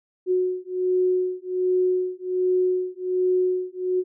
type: beating tone pair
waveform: sine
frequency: 366.1 / 367.4 Hz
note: F#4 / F#4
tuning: -18 / -12 cents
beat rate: 1.3 Hz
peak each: -23 / -23 dBFS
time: 0.26-4.04 s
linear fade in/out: 50 ms
effects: none